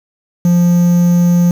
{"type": "tone with quantisation", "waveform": "triangle", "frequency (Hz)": 174.61, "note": "F3", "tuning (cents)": 0, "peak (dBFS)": -5, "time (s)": [0.45, 1.51], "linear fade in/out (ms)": 2, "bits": 5, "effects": []}